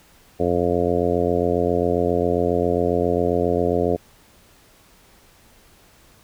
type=harmonic tone; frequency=87.4 Hz; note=F2; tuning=2 cents sharp; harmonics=1 / 2 / 3 / 4 / 5 / 6 / 7 / 8; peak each=-28 / -28 / -26 / -26 / -22 / -25 / -27 / -28 dBFS; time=0.39-3.97 s; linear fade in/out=20 ms; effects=pink hiss -53 dBFS RMS until 6.23 s